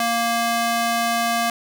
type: tone with high-pass filter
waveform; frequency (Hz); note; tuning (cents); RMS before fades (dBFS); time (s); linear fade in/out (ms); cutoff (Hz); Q
square; 233; A#3; -1; -21; 0-1.5; 2; 590; 0.91
effects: none